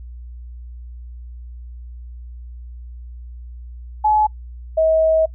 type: tone pair in turn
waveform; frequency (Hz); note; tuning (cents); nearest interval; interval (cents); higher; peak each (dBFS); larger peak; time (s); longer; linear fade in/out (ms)
sine; 853 / 639; G#5 / D#5; +46 / +46; perfect fourth; 500; first; -12; neither; 4.04-4.27 / 4.77-5.26; second; 10
effects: noise-tail reverb RT60 0.1 s tail -24 dB re dry + added 60 Hz sine -32 dBFS peak until 5.34 s